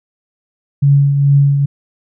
sine tone with tremolo, 140.9 Hz, C#3, 29 cents sharp, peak -5 dBFS, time 0.82-1.66 s, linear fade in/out 10 ms, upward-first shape triangle, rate 2.3 Hz, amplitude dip 50%, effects none

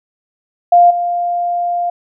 sine tone with level steps, 700 Hz, F5, 4 cents sharp, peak -4 / -14 dBFS, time 0.72-1.9 s, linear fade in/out 5 ms, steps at 0.9 s, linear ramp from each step 10 ms, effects none

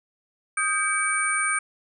sine tone cluster, 1249 / 1579 / 2287 / 8900 Hz, D#6 / G6 / D7 / C#9, +6 / +12 / -47 / +6 cents, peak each -27 dBFS, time 0.57-1.59 s, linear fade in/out 5 ms, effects none

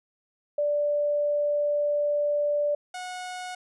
sine / sawtooth tone pair in turn, 586 / 730.3 Hz, D5 / F#5, -4 / -23 cents, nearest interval major third, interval 381 cents, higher second, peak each -22 / -30 dBFS, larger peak first, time 0.58-2.75 / 2.94-3.55 s, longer first, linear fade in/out 5 ms, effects resampled to 24000 Hz

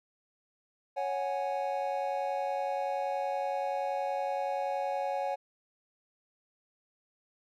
triangle chord, C# suspended fourth, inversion none, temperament equal, 554.4 / 740 / 830.6 Hz, C#5 / F#5 / G#5, 0 / 0 / 0 cents, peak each -32 / -33 / -33 dBFS, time 0.96-5.36 s, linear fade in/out 20 ms, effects none

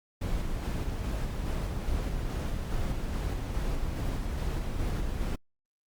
brown noise with tremolo, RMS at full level -30 dBFS, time 0.21-5.36 s, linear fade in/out 10 ms, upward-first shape square, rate 2.4 Hz, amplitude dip 25%, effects Opus 48 kbps

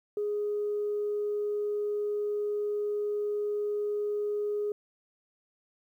sine tone, 415.3 Hz, G#4, in tune, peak -27 dBFS, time 0.17-4.72 s, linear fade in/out 2 ms, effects tanh soft clip ceiling -23 dBFS + 11-bit

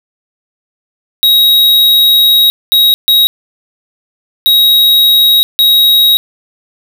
square tone bursts at uneven times, 3806 Hz, A#7, 35 cents sharp, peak -5 dBFS, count 5, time 1.23-2.5 / 2.72-2.94 / 3.08-3.27 / 4.46-5.43 / 5.59-6.17 s, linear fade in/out 0 ms, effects none

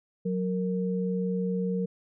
sine tone pair together, 183.74 / 462.4 Hz, F#3 / A#4, -12 / -14 cents, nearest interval octave + major third, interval 1598 cents, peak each -27 / -31 dBFS, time 0.25-1.86 s, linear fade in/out 10 ms, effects none

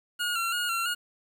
25% pulse tone with vibrato, 1400 Hz, F6, 4 cents sharp, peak -23 dBFS, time 0.19-0.95 s, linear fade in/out 20 ms, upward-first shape square, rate 3 Hz, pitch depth 45 cents each way, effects 9-bit

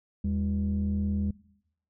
sine tone pair together, 80.4 / 202.4 Hz, E2 / G#3, -43 / -44 cents, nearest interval octave + major third, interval 1599 cents, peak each -27 dBFS, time 0.24-1.31 s, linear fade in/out 5 ms, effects noise-tail reverb RT60 0.8 s tail -22 dB re dry + tanh soft clip ceiling -21 dBFS

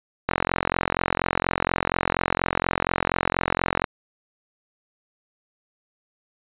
click train, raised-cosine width 0.5 ms, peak -5 dBFS, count 158, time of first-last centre 0.29-3.842 s, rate 44.2 Hz, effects resampled to 8000 Hz

